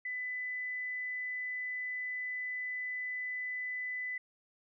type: tone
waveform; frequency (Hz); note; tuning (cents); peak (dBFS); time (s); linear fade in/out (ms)
sine; 2000; B6; +21; -35; 0.05-4.18; 5
effects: none